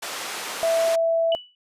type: band-pass noise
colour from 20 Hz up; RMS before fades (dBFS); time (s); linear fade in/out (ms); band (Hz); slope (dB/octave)
pink; -32; 0.02-0.96; 10; 600 to 11000; 12
type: tone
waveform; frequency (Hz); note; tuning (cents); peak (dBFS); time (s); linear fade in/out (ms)
sine; 661; E5; +5; -18; 0.63-1.35; 0
type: tone with exponential decay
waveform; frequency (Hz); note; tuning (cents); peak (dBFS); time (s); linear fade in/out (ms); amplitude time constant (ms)
sine; 2960; F#7; 0; -24; 1.32-1.55; 1; 50
effects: resampled to 32000 Hz